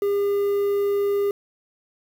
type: tone with quantisation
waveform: triangle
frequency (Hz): 403.5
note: G#4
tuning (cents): -50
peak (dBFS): -17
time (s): 0.02-1.31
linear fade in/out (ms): 2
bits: 7
effects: none